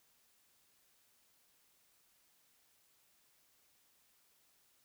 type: silence
effects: white hiss -72 dBFS RMS until 4.84 s